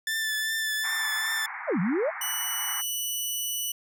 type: tone with vibrato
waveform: sawtooth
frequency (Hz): 1760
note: A6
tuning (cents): 0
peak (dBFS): -23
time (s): 0.07-1.46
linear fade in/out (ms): 2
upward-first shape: triangle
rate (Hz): 2.6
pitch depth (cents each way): 27
type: band-pass noise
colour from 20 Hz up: white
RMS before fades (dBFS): -37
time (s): 0.83-2.82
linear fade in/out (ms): 20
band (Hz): 770 to 2200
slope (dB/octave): 96
type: exponential two-way sweep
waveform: sine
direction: down then up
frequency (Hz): 732 to 163.3 to 700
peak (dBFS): -23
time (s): 1.67-2.11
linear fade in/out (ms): 20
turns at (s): 1.8
type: tone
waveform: 10% pulse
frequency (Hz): 2960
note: F#7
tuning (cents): 0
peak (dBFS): -20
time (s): 2.21-3.72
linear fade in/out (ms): 5
effects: none